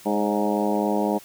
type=harmonic tone with a mistuned harmonic; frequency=103.83 Hz; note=G#2; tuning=in tune; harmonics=2 / 3 / 4 / 5 / 6 / 7 / 8 / 9; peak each=-25 / -27 / -28 / -29 / -30 / -30 / -31 / -32 dBFS; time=0.05-1.19 s; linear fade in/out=20 ms; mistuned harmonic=5; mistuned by=+43 cents; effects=white hiss -47 dBFS RMS until 1.24 s